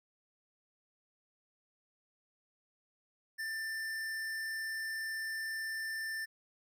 sine tone with tanh clipping, 1781 Hz, A6, 21 cents sharp, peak -38 dBFS, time 3.38-6.26 s, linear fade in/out 20 ms, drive 17 dB, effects none

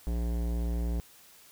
sine tone with hard clipping, 58.27 Hz, A#1, in tune, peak -30 dBFS, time 0.07-1 s, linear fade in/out 0 ms, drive 17 dB, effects white hiss -56 dBFS RMS until 1.51 s

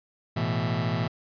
sawtooth chord, A suspended second, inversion none, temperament just, 110 / 123.75 / 165 Hz, A2 / B2 / E3, 0 / +4 / +2 cents, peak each -25 dBFS, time 0.36-1.08 s, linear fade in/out 10 ms, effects resampled to 11025 Hz

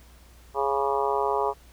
harmonic tone with a mistuned harmonic, 138.59 Hz, C#3, in tune, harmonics 3 / 4 / 5 / 6 / 7 / 8 / 9, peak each -27 / -32 / -31 / -30 / -28 / -33 / -35 dBFS, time 0.54-1.54 s, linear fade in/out 50 ms, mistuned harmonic 9, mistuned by -62 cents, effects added 60 Hz sine -50 dBFS peak until 1.72 s + pink hiss -56 dBFS RMS until 1.72 s

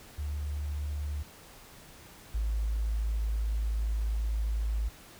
sine tone pair in turn, 73.42 / 54.1 Hz, D2 / A1, 0 / -29 cents, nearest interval perfect fourth, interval 529 cents, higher first, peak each -31 / -27 dBFS, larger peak second, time 0.18-1.23 / 2.34-4.89 s, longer second, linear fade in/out 10 ms, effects pink hiss -52 dBFS RMS until 5.19 s

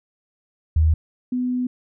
sine tone pair in turn, 78.9 / 249.9 Hz, D#2 / B3, +25 / +21 cents, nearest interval octave + minor sixth, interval 1996 cents, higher second, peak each -13 / -20 dBFS, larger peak first, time 0.76-0.94 / 1.32-1.67 s, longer second, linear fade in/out 5 ms, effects none

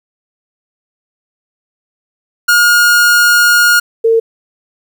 45% pulse / sine tone pair in turn, 1425 / 453.8 Hz, F6 / A#4, +34 / -47 cents, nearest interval octave + minor sixth, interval 1981 cents, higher first, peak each -6 dBFS, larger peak neither, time 2.48-3.8 / 4.04-4.2 s, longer first, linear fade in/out 10 ms, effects 8-bit

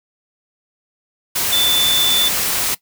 sine tone in noise, 3520 Hz, A7, in tune, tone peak -13 dBFS, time 1.52-2.29 s, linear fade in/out 10 ms, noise white, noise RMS -19 dBFS, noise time 1.35-2.75 s, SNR +3 dB, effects noise-tail reverb RT60 0.1 s tail -19 dB re dry

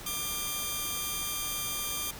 5% pulse tone pair together, 1190 / 3201 Hz, D6 / G7, +22 / +36 cents, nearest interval octave + perfect fourth, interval 1714 cents, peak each -23 / -26 dBFS, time 0.06-2.11 s, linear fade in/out 5 ms, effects pink hiss -44 dBFS RMS until 2.19 s

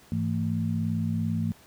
sine tone cluster, 103 / 165.8 / 223.4 Hz, G#2 / E3 / A3, -14 / +10 / +27 cents, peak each -29 dBFS, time 0.12-1.52 s, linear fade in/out 0 ms, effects pink hiss -55 dBFS RMS until 1.66 s + high-pass 60 Hz 12 dB/octave

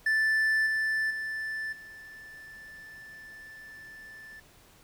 triangle tone with level steps, 1760 Hz, A6, in tune, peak -21 / -24 / -30 / -43 dBFS, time 0.06-4.4 s, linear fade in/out 5 ms, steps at 0.66 / 1.1 / 1.72 s, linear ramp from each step 10 ms, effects pink hiss -58 dBFS RMS until 4.83 s

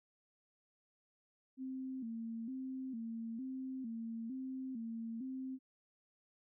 sine tone with vibrato, 244.1 Hz, B3, 20 cents flat, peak -40 dBFS, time 1.57-5.59 s, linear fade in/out 50 ms, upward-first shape square, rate 1.1 Hz, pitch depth 120 cents each way, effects none

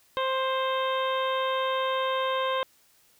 harmonic tone, 525 Hz, C5, 6 cents sharp, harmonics 1 / 2 / 3 / 4 / 5 / 6 / 7, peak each -28 / -28 / -36 / -40 / -41 / -38 / -39 dBFS, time 0.17-2.63 s, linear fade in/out 0 ms, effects white hiss -62 dBFS RMS until 3.19 s

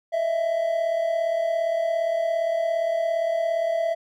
triangle tone pair together, 628.6 / 666 Hz, D#5 / E5, +18 / +18 cents, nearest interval minor second, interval 100 cents, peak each -27 / -20 dBFS, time 0.12-3.95 s, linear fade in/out 20 ms, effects none

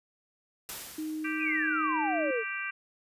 white noise with exponential decay, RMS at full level -37 dBFS, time 0.69-1.89 s, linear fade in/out 0 ms, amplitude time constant 260 ms
sine tone, 311.1 Hz, D#4, in tune, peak -32 dBFS, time 0.98-2.31 s, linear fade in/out 5 ms
harmonic tone, 392 Hz, G4, in tune, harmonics 3 / 4 / 5 / 6 / 7, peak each -42 / -36 / -41 / -37 / -41 dBFS, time 1.24-2.71 s, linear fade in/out 10 ms
sine exponential sweep, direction down, 2608 to 424.5 Hz, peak -28 dBFS, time 1.39-2.44 s, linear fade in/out 50 ms
effects resampled to 32000 Hz

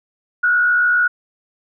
sine tone with frequency modulation, 1453 Hz, F#6, 32 cents flat, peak -12 dBFS, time 0.43-1.08 s, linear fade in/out 10 ms, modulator 67.1 Hz, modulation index 0.58, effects none

